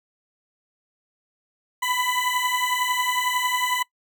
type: beating tone pair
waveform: 20% pulse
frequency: 992 / 1003 Hz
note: B5 / B5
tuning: +7 / +26 cents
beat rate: 11 Hz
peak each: -20 dBFS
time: 1.82-3.83 s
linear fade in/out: 10 ms
effects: noise-tail reverb RT60 0.1 s tail -21 dB re dry